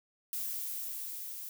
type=noise with level ramp; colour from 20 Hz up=violet; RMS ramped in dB=-36 to -43 dBFS; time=0.33-1.49 s; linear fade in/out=0 ms; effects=none